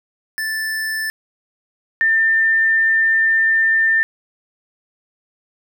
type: tone pair in turn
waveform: square / sine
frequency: 1760 / 1795.9 Hz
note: A6 / A6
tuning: 0 / +35 cents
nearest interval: unison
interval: 35 cents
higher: second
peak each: -21 / -12 dBFS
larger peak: second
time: 0.38-1.1 / 2.01-4.03 s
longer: second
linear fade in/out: 0 ms
effects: none